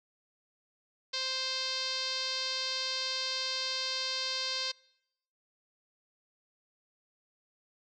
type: tone with low-pass filter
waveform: 5% pulse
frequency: 523.3 Hz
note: C5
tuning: in tune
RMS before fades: -34 dBFS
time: 1.13-4.72 s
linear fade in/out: 10 ms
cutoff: 4600 Hz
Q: 4
effects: noise-tail reverb RT60 0.8 s tail -25 dB re dry